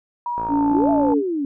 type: tone with pitch glide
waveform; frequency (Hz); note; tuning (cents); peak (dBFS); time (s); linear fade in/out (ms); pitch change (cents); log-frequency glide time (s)
sine; 960 to 875.3; B5 to A5; -49 to -9; -22; 0.26-1.14; 2; -160; 0.4-0.71
type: click train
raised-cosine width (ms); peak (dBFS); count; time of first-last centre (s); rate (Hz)
1; -17; 43; 0.38-1.121; 56.7
type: tone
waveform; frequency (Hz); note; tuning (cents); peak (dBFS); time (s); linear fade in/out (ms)
sine; 285.5; D4; -49; -16; 0.48-1.23; 50
type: exponential two-way sweep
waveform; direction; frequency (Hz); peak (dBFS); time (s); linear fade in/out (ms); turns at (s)
sine; up then down; 270.1 to 690 to 270.1; -20; 0.71-1.45; 2; 0.9
effects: none